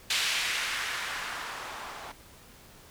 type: noise with low-pass filter sweep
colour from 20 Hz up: violet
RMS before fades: -33 dBFS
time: 0.1-2.12 s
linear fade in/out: 5 ms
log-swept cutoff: 2900 to 810 Hz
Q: 1.3
effects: pink hiss -53 dBFS RMS until 2.9 s